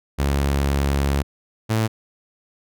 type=tone pair in turn; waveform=sawtooth; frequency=69.9 / 110.68 Hz; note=C#2 / A2; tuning=+15 / +11 cents; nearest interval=minor sixth; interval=796 cents; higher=second; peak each=-14 dBFS; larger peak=neither; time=0.18-1.23 / 1.69-1.88 s; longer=first; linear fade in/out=20 ms; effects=none